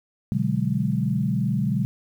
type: chord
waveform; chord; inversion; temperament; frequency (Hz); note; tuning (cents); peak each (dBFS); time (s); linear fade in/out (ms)
sine; G# half-diminished seventh; first; equal with one note detuned; 123.47 / 145.73 / 185 / 207.7; B2 / D3 / F#3 / G#3; 0 / -13 / 0 / 0; -26; 0.32-1.85; 0
effects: 9-bit